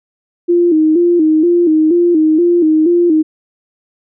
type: tone with vibrato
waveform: sine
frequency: 329.6 Hz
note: E4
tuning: in tune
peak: -7 dBFS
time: 0.48-3.23 s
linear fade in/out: 20 ms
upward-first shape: square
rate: 2.1 Hz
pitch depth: 92 cents each way
effects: none